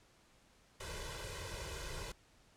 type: noise with comb filter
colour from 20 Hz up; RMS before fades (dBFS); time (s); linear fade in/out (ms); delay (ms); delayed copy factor
pink; -44; 0.8-2.12; 5; 2; +0.95
effects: pink hiss -67 dBFS RMS until 2.56 s + low-pass 9000 Hz 12 dB/octave